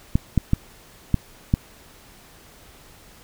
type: clicks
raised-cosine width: 5 ms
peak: -4 dBFS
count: 5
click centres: 0.155 / 0.377 / 0.534 / 1.143 / 1.539 s
effects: pink hiss -49 dBFS RMS until 3.23 s